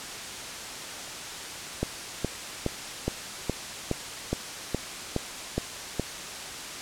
click train, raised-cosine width 2 ms, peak -12 dBFS, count 11, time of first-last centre 1.83-5.997 s, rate 2.4 Hz, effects white hiss -37 dBFS RMS until 6.81 s + low-pass 8000 Hz 12 dB/octave

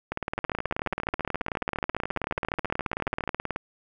two click trains, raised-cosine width 0.5 ms, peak -13 / -13 dBFS, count 43 / 65, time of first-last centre 0.38-3.277 / 0.12-3.561 s, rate 14.5 / 18.6 Hz, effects none

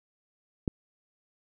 click, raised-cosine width 3 ms, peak -14 dBFS, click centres 0.678 s, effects none

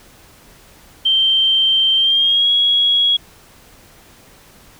sine tone with pitch glide, 3136 to 3322 Hz, G7 to G#7, 0 to 0 cents, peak -11 dBFS, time 1.05-3.17 s, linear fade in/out 10 ms, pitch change +100 cents, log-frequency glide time 1.97-2.5 s, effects pink hiss -46 dBFS RMS until 4.79 s

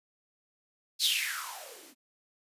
violet noise with band-pass filter sweep, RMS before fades -33 dBFS, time 0.99-1.95 s, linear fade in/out 50 ms, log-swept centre 4400 to 240 Hz, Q 8, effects resampled to 32000 Hz

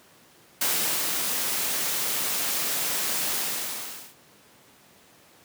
white noise with ADSR envelope, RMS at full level -24 dBFS, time 0.61-4.15 s, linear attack 5 ms, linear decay 420 ms, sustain -3 dB, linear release 810 ms, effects pink hiss -55 dBFS RMS until 5.44 s + high-pass 150 Hz 12 dB/octave

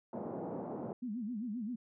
pink band-pass noise, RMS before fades -41 dBFS, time 0.13-0.93 s, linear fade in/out 2 ms, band 170 to 780 Hz, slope 24 dB/octave
sine tone with vibrato, 226.8 Hz, A#3, 47 cents flat, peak -36 dBFS, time 1.02-1.76 s, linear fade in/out 10 ms, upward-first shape sine, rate 7.6 Hz, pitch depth 200 cents each way
effects none

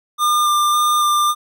square tone with vibrato, 1200 Hz, D6, 37 cents sharp, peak -14 dBFS, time 0.18-1.35 s, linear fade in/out 50 ms, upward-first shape square, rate 1.8 Hz, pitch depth 9 cents each way, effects none

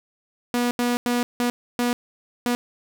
sawtooth tone bursts at uneven times, 242.5 Hz, B3, 31 cents flat, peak -16 dBFS, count 6, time 0.54-0.71 / 0.79-0.97 / 1.06-1.23 / 1.4-1.5 / 1.79-1.93 / 2.46-2.55 s, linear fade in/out 0 ms, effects none

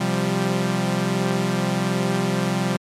sawtooth chord, C suspended fourth, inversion none, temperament equal with one note detuned, 130.28 / 174.61 / 196 Hz, C3 / F3 / G3, -7 / 0 / 0 cents, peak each -22 / -20 / -19 dBFS, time 0-2.77 s, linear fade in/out 10 ms, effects low-pass 10000 Hz 12 dB/octave + MP3 96 kbps

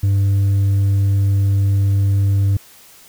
triangle tone with hard clipping, 98.9 Hz, G2, 16 cents sharp, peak -11 dBFS, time 0.03-2.57 s, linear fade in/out 5 ms, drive 1 dB, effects white hiss -45 dBFS RMS until 3.08 s

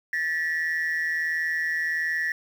sine tone pair together, 1760 / 1921.4 Hz, A6 / B6, 0 / -48 cents, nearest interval major second, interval 152 cents, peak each -25 dBFS, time 0.13-2.32 s, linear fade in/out 2 ms, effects tanh soft clip ceiling -20 dBFS + 8-bit

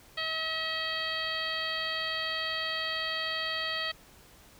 harmonic tone, 641 Hz, E5, 49 cents flat, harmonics 1 / 2 / 3 / 4 / 5 / 6 / 7, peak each -41 / -39 / -35 / -41 / -36 / -41 / -38 dBFS, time 0.17-3.92 s, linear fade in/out 10 ms, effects pink hiss -56 dBFS RMS until 4.59 s

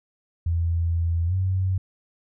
sine tone with pitch glide, 84.1 to 93.86 Hz, E2 to F#2, +35 to +25 cents, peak -20 dBFS, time 0.46-1.78 s, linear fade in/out 5 ms, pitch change +190 cents, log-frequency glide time 1.26-1.34 s, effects none

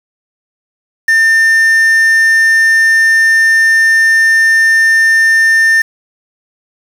triangle tone with quantisation, 1800 Hz, A6, 39 cents sharp, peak -4 dBFS, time 1.08-5.82 s, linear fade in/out 5 ms, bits 4, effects none

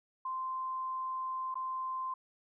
sine tone with dropouts, 1041 Hz, C6, 9 cents flat, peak -34 dBFS, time 0.25-2.14 s, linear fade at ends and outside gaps 5 ms, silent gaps 1.543-1.554 s, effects none

